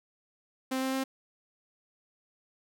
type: tone with pitch steps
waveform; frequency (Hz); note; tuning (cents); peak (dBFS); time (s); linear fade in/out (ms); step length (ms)
sawtooth; 261.6 / 263.6 / 265.6; C4 / C4 / C4; 0 / +13 / +26; -25; 0.71-1.04; 10; 110
effects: none